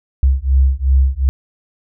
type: beating tone pair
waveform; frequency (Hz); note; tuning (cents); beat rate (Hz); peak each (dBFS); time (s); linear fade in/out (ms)
sine; 65.41 / 68.11; C2 / C#2; 0 / -30; 2.7; -13; 0.23-1.29; 0
effects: none